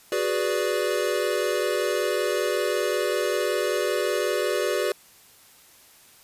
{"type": "chord", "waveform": "square", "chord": "G# half-diminished seventh", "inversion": "third", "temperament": "equal with one note detuned", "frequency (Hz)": [370, 415.3, 493.9, 583.9], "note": ["F#4", "G#4", "B4", "D5"], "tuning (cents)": [0, 0, 0, -10], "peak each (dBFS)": -29, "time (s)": [0.12, 4.92], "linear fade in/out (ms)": 2, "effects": ["white hiss -53 dBFS RMS until 6.23 s", "resampled to 32000 Hz"]}